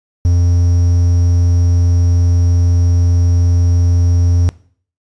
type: tone with quantisation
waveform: triangle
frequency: 87.2 Hz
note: F2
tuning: 2 cents flat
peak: -6 dBFS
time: 0.25-4.49 s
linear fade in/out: 0 ms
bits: 6
effects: noise-tail reverb RT60 0.5 s tail -20 dB re dry + resampled to 22050 Hz